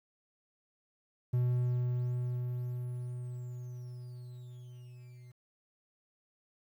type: tone with level ramp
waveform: triangle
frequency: 123.47 Hz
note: B2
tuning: in tune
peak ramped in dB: -24 to -48 dBFS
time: 1.33-5.32 s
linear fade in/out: 10 ms
effects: 11-bit